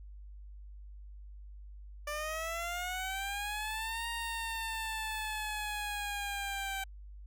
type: linear two-way sweep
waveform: 15% pulse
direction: up then down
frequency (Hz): 587.3 to 932.3 to 775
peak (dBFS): -29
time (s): 2.07-6.84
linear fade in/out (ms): 5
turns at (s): 4.08
effects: added 50 Hz sine -46 dBFS peak until 7.26 s